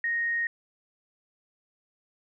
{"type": "tone", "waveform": "sine", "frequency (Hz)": 1864.7, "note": "A#6", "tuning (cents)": 0, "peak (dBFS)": -25, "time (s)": [0.04, 0.47], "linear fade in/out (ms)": 2, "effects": []}